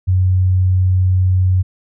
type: tone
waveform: sine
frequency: 92.5 Hz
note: F#2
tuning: in tune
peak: -10 dBFS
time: 0.07-1.63 s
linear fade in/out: 20 ms
effects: none